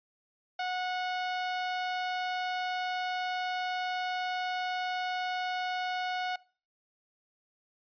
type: tone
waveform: sawtooth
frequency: 732 Hz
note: F#5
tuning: 19 cents flat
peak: -27 dBFS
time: 0.59-6.36 s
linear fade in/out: 5 ms
effects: noise-tail reverb RT60 0.4 s tail -22 dB re dry + resampled to 11025 Hz

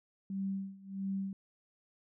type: tone with tremolo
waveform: sine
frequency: 194.3 Hz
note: G3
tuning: 15 cents flat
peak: -32 dBFS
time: 0.3-1.33 s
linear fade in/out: 2 ms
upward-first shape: sine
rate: 1.5 Hz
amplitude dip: 90%
effects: none

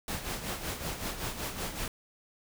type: noise with tremolo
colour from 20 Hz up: pink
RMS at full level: -34 dBFS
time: 0.08-1.88 s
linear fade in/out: 2 ms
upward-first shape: sine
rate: 5.3 Hz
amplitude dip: 60%
effects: none

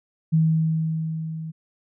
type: tone with level ramp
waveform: sine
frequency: 160 Hz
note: D#3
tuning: 49 cents sharp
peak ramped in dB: -14 to -30 dBFS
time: 0.32-1.52 s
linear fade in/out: 20 ms
effects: none

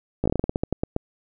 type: slowing click train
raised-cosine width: 2 ms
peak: -9 dBFS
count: 14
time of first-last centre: 0.24-0.964 s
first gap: 16 ms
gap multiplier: 1.19
effects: none

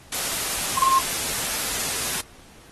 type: tone in noise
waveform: sine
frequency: 1065 Hz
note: C6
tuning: 30 cents sharp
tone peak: -14 dBFS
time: 0.77-0.99 s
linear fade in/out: 5 ms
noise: white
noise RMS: -26 dBFS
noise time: 0.12-2.21 s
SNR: +9 dB
effects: pink hiss -50 dBFS RMS until 2.71 s + AAC 32 kbps

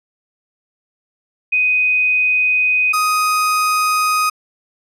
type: tone pair in turn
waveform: sine / 35% pulse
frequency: 2500 / 1250 Hz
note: D#7 / D#6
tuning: +8 / +8 cents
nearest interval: octave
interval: 1200 cents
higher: first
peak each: -12 dBFS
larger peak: neither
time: 1.52-2.93 / 2.93-4.3 s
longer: first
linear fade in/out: 10 ms
effects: resampled to 32000 Hz

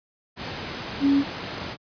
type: tone in noise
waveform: sine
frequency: 279.2 Hz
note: C#4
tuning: 13 cents sharp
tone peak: -16 dBFS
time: 1-1.24 s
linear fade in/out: 50 ms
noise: pink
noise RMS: -32 dBFS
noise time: 0.36-1.77 s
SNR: +13 dB
effects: high-pass 100 Hz 12 dB/octave + resampled to 11025 Hz

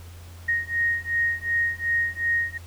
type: beating tone pair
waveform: sine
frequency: 1864.7 / 1867.4 Hz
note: A#6 / A#6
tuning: 0 / +3 cents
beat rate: 2.7 Hz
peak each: -25 dBFS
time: 0.48-2.58 s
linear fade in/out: 10 ms
effects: added 86 Hz sine -40 dBFS peak until 2.66 s + pink hiss -50 dBFS RMS until 2.66 s

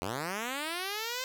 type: linear sweep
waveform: 5% pulse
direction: up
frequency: 82.6 to 523.3 Hz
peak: -22 dBFS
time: 0.02-1.24 s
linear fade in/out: 0 ms
effects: 9-bit

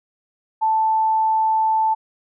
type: tone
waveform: sine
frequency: 880 Hz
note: A5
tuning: in tune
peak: -15 dBFS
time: 0.61-1.95 s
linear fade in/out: 20 ms
effects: none

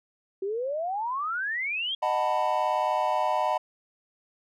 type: exponential sweep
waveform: sine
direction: up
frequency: 375.2 to 3322 Hz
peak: -27 dBFS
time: 0.42-1.95 s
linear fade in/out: 5 ms
type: chord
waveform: triangle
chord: B dominant seventh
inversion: first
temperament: just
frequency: 617.4 / 740.8 / 889 / 987.8 Hz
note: D#5 / F#5 / A5 / B5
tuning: -14 / +2 / +18 / 0 cents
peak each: -27 dBFS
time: 2.02-3.58 s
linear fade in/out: 10 ms
effects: none

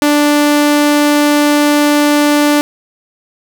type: tone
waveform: sawtooth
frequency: 293.7 Hz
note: D4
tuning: in tune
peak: -4 dBFS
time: 0.02-2.61 s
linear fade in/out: 0 ms
effects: none

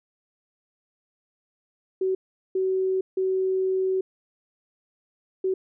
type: tone bursts at uneven times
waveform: sine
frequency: 377.4 Hz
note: F#4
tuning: 34 cents sharp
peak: -21 dBFS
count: 4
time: 2.01-2.15 / 2.55-3.01 / 3.17-4.01 / 5.44-5.54 s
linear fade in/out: 5 ms
effects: none

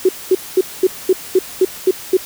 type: tone bursts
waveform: sine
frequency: 373.5 Hz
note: F#4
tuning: 16 cents sharp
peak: -7 dBFS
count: 9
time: 0.05-2.17 s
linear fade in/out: 5 ms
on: 40 ms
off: 220 ms
effects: white hiss -32 dBFS RMS until 2.25 s

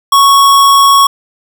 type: tone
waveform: square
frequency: 1108.7 Hz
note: C#6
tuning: in tune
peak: -4 dBFS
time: 0.12-1.07 s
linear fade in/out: 5 ms
effects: none

